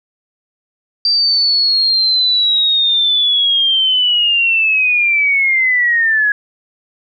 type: linear sweep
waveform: sine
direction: down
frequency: 4699 to 1661.2 Hz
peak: -10 dBFS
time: 1.05-6.32 s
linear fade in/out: 2 ms
effects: none